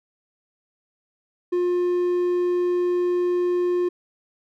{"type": "tone", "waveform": "triangle", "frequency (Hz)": 355.3, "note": "F4", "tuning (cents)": 30, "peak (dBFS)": -17, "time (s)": [1.52, 3.89], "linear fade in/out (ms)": 10, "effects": []}